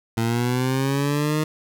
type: linear sweep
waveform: 20% pulse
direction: up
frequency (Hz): 112.6 to 155.56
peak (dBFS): -15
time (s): 0.17-1.44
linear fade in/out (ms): 5
effects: none